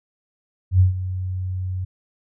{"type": "tone with ADSR envelope", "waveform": "sine", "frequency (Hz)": 92.5, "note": "F#2", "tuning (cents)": 0, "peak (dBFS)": -9, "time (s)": [0.71, 1.85], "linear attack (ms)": 89, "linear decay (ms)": 130, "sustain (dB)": -14, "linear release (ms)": 10, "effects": []}